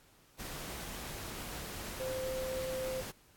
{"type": "tone in noise", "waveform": "sine", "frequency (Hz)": 520, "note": "C5", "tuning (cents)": -11, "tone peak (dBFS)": -35, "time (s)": [1.99, 3.02], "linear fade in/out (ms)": 20, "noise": "pink", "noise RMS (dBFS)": -43, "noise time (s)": [0.38, 3.12], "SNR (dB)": 5, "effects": ["pink hiss -64 dBFS RMS until 3.36 s", "AAC 64 kbps"]}